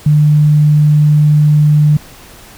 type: tone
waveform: sine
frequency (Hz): 150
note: D3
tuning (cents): +37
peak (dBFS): -5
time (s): 0.06-1.97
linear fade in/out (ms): 5
effects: pink hiss -37 dBFS RMS until 2.57 s